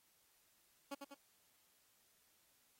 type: tone with echo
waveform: 15% pulse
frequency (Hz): 280.4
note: C#4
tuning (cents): +20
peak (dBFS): -36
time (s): 0.91-0.95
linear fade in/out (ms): 10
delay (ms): 98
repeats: 2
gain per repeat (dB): -5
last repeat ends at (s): 1.146
effects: white hiss -74 dBFS RMS until 2.79 s + AAC 48 kbps